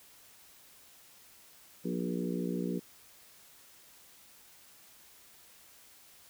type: harmonic tone with a mistuned harmonic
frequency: 59.9 Hz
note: A#1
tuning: 48 cents sharp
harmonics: 3 / 4 / 5 / 6 / 7 / 8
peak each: -35 / -37 / -39 / -41 / -42 / -43 dBFS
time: 1.84-2.8 s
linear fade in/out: 20 ms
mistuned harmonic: 7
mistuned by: -26 cents
effects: white hiss -58 dBFS RMS until 6.29 s